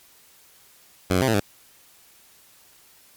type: tone with pitch steps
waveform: 10% pulse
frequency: 92.7 / 91.3 / 131.9 / 112.2 / 100.8 Hz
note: F#2 / F#2 / C3 / A2 / G2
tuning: +4 / -23 / +14 / +34 / +49 cents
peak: -10 dBFS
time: 1.1-1.4 s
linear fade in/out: 5 ms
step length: 60 ms
effects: white hiss -54 dBFS RMS until 3.16 s + MP3 96 kbps